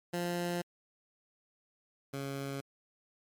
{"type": "tone pair in turn", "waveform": "15% pulse", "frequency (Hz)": [174.61, 138.15], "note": ["F3", "C#3"], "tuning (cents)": [0, -6], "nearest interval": "major third", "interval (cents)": 406, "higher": "first", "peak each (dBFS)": [-26, -30], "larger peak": "first", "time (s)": [[0.13, 0.62], [2.13, 2.61]], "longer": "first", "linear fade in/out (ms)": 10, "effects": ["MP3 96 kbps"]}